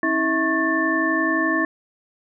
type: tone cluster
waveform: sine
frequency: 270.6 / 322.1 / 650 / 1093 / 1771 Hz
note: C#4 / E4 / E5 / C#6 / A6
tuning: -42 / -40 / -24 / -25 / +11 cents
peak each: -28 / -22 / -28 / -26 / -22 dBFS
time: 0.03-1.65 s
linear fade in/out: 2 ms
effects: none